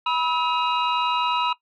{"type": "tone cluster", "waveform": "sine", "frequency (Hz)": [978, 1288, 2522, 2809, 3906], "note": ["B5", "E6", "D#7", "F7", "B7"], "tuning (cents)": [-17, -41, 23, 9, -20], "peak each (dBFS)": [-23, -26, -31, -29, -31], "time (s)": [0.06, 1.53], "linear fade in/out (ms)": 5, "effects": ["noise-tail reverb RT60 0.1 s tail -18 dB re dry", "tanh soft clip ceiling -10 dBFS"]}